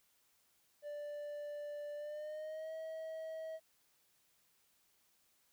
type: tone with pitch glide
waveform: triangle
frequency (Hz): 587.3 to 640.5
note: D5 to E5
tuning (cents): 0 to -50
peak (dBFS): -40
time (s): 0.82-3.6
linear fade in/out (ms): 50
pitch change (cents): +150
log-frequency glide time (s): 1.95-2.73
effects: white hiss -74 dBFS RMS until 5.52 s